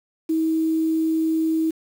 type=tone with quantisation; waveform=sine; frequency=320.7 Hz; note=E4; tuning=48 cents flat; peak=-18 dBFS; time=0.29-1.71 s; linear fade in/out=10 ms; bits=7; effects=none